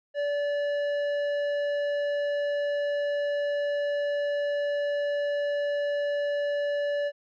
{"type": "tone with tanh clipping", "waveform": "sine", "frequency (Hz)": 578, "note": "D5", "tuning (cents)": -28, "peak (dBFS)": -27, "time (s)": [0.14, 7.12], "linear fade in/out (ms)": 50, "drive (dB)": 11, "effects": []}